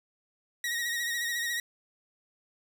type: tone with vibrato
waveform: sawtooth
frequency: 1890 Hz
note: A#6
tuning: 23 cents sharp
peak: -26 dBFS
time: 0.64-1.6 s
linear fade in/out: 2 ms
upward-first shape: sine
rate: 14 Hz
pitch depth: 43 cents each way
effects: none